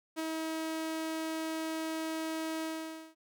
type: tone with ADSR envelope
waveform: sawtooth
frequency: 320 Hz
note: D#4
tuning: 49 cents sharp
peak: -28 dBFS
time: 0.16-3.15 s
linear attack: 33 ms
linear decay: 13 ms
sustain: -2 dB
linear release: 520 ms
effects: none